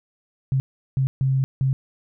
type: tone bursts at uneven times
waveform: sine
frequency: 133.4 Hz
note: C3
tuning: 34 cents sharp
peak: -17 dBFS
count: 4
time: 0.52-0.6 / 0.97-1.07 / 1.21-1.44 / 1.61-1.73 s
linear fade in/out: 0 ms
effects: none